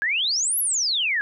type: exponential two-way sweep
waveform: sine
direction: up then down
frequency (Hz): 1619 to 11840 to 1619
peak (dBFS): -20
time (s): 0.02-1.21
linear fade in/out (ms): 0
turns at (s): 0.59
effects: none